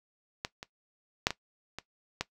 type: clicks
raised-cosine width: 0.2 ms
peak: -15 / -23 / -6 / -15 / -20 / -13 dBFS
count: 6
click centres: 0.449 / 0.629 / 1.269 / 1.306 / 1.786 / 2.21 s
effects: noise-tail reverb RT60 0.1 s tail -17 dB re dry